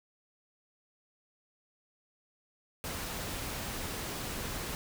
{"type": "noise", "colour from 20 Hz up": "pink", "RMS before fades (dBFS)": -38, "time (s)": [2.84, 4.75], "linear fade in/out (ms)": 0, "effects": []}